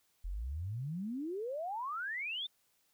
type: exponential sweep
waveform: sine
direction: up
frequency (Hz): 40.6 to 3657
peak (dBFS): -36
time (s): 0.24-2.47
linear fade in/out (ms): 10
effects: white hiss -74 dBFS RMS until 2.93 s